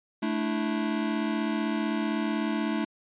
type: chord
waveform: square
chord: A suspended fourth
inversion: none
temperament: equal with one note detuned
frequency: 218.5 / 293.7 / 329.6 Hz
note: A3 / D4 / E4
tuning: -12 / 0 / 0 cents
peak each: -30 / -32 / -33 dBFS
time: 0.22-2.85 s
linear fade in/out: 10 ms
effects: resampled to 8000 Hz